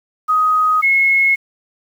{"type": "tone pair in turn", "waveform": "sine", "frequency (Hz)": [1254, 2174], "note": ["D#6", "C#7"], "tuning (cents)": [13, -34], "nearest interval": "minor seventh", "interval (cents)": 953, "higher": "second", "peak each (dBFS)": [-11, -10], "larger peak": "second", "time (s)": [[0.28, 0.82], [0.82, 1.36]], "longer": "neither", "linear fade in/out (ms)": 20, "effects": ["7-bit"]}